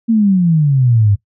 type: exponential sweep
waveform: sine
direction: down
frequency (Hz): 233.1 to 98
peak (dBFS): -8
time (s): 0.08-1.16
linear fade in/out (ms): 20
effects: noise-tail reverb RT60 0.1 s tail -17 dB re dry